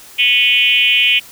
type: tone with frequency modulation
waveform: sine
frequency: 2729 Hz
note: F7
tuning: 41 cents flat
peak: -9 dBFS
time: 0.18-1.2 s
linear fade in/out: 20 ms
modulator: 258 Hz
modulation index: 1.8
effects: white hiss -39 dBFS RMS until 1.31 s